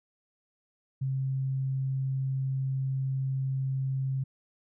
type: tone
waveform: sine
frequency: 133.5 Hz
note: C3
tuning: 35 cents sharp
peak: -27 dBFS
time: 1.01-4.24 s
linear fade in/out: 10 ms
effects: none